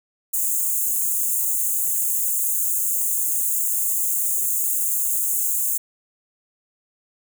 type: high-pass noise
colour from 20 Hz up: white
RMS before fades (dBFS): -22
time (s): 0.33-5.78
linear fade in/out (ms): 10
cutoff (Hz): 6600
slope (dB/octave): 96
effects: none